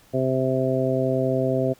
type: harmonic tone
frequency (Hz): 130.81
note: C3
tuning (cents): 0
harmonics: 1 / 2 / 3 / 4 / 5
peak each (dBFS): -26 / -26 / -26 / -26 / -26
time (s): 0.13-1.74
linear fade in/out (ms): 20
effects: pink hiss -55 dBFS RMS until 1.79 s